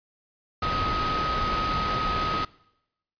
sine tone in noise, 1261 Hz, D#6, 23 cents sharp, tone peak -26 dBFS, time 0.62-2.45 s, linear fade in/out 5 ms, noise pink, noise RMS -29 dBFS, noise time 0.62-2.45 s, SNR 0 dB, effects noise-tail reverb RT60 0.9 s tail -23 dB re dry + resampled to 11025 Hz

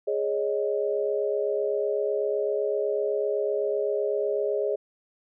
sine chord, Ab suspended fourth, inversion none, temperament equal, 415.3 / 554.4 / 622.3 Hz, Ab4 / Db5 / Eb5, 0 / 0 / 0 cents, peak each -26 / -29 / -30 dBFS, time 0.07-4.76 s, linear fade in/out 10 ms, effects none

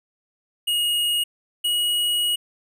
square tone pair in turn, 2875 / 2903 Hz, F7 / F#7, +50 / -34 cents, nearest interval unison, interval 16 cents, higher second, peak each -20 dBFS, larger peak neither, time 0.67-1.24 / 1.64-2.36 s, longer second, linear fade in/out 10 ms, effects none

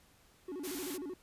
triangle tone with vibrato, 324.5 Hz, E4, 27 cents flat, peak -37 dBFS, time 0.48-1.14 s, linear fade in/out 5 ms, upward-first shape square, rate 13 Hz, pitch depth 220 cents each way
white noise, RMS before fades -43 dBFS, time 0.63-0.98 s, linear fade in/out 20 ms
effects pink hiss -65 dBFS RMS until 1.22 s + resampled to 32000 Hz

